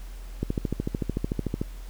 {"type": "click train", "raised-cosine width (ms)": 3, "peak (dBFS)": -13, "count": 17, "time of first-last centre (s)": [0.43, 1.615], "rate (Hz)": 13.5, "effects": ["added 42 Hz sine -36 dBFS peak until 1.89 s", "pink hiss -52 dBFS RMS until 1.89 s"]}